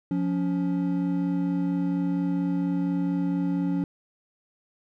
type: tone pair together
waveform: triangle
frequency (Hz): 177 / 281.3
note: F3 / C#4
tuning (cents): +23 / +26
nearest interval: minor sixth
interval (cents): 803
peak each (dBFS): -24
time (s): 0.11-3.84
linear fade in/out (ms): 2
effects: none